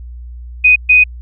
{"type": "tone bursts at uneven times", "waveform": "sine", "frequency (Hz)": 2495, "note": "D#7", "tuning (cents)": 4, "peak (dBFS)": -4, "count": 2, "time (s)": [[0.64, 0.76], [0.89, 1.04]], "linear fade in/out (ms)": 10, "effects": ["added 60 Hz sine -27 dBFS peak until 1.21 s"]}